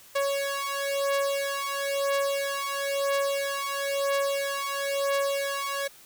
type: beating tone pair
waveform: sawtooth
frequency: 556 / 557 Hz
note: C#5 / C#5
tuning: +5 / +8 cents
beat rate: 1 Hz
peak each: -25 dBFS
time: 0.15-5.88 s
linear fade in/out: 10 ms
effects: white hiss -52 dBFS RMS until 6.05 s